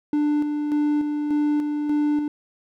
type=tone with tremolo; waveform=triangle; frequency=296.3 Hz; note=D4; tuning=15 cents sharp; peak=-16 dBFS; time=0.13-2.28 s; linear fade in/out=2 ms; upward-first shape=square; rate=1.7 Hz; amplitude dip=40%; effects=none